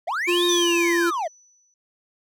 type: linear two-way sweep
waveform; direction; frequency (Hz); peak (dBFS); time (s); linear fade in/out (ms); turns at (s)
triangle; up then down; 587.3 to 3802 to 587.3; -21; 0.07-1.28; 10; 0.45
type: tone with pitch glide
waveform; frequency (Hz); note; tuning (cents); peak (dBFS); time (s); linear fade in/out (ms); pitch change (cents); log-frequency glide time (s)
square; 350.9 to 342.3; F4 to F4; +8 to -35; -20; 0.27-1.11; 20; -43; 0.49-0.71
type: tone with exponential decay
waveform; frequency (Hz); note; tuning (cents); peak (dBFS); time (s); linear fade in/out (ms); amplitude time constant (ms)
sine; 5960; F#8; +12; -23; 0.49-1.74; 1; 270
effects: none